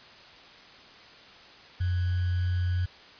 sine tone with sample-and-hold, 89.7 Hz, F2, 47 cents sharp, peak -24 dBFS, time 1.8-2.86 s, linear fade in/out 10 ms, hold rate 1575 Hz, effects white hiss -50 dBFS RMS until 3.19 s + resampled to 11025 Hz

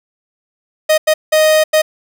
45% pulse tone bursts at uneven times, 622.3 Hz, D#5, in tune, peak -8 dBFS, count 4, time 0.89-0.98 / 1.07-1.14 / 1.32-1.64 / 1.73-1.82 s, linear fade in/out 10 ms, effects none

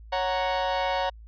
40% pulse chord, F# major, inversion second, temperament equal, 554.4 / 740 / 932.3 Hz, C#5 / F#5 / A#5, 0 / 0 / 0 cents, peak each -28 dBFS, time 0.12-1.1 s, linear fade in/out 10 ms, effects added 55 Hz sine -43 dBFS peak until 1.27 s + resampled to 11025 Hz

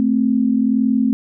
sine tone pair together, 220 / 261.6 Hz, A3 / C4, 0 / 0 cents, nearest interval minor third, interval 300 cents, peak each -16 dBFS, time 0-1.13 s, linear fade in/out 0 ms, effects none

